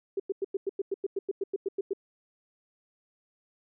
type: tone bursts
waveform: sine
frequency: 392 Hz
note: G4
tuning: in tune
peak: -26 dBFS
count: 15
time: 0.17-1.934 s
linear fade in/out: 5 ms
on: 28 ms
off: 96 ms
effects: none